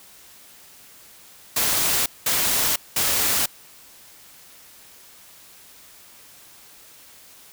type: noise bursts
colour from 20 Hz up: white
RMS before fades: -21 dBFS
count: 3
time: 1.56-3.46 s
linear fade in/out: 5 ms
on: 500 ms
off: 200 ms
effects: white hiss -48 dBFS RMS until 7.52 s